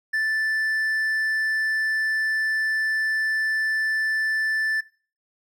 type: tone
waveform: triangle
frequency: 1760 Hz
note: A6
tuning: in tune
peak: -19 dBFS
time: 0.13-4.81 s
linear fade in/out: 10 ms
effects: noise-tail reverb RT60 0.4 s tail -20 dB re dry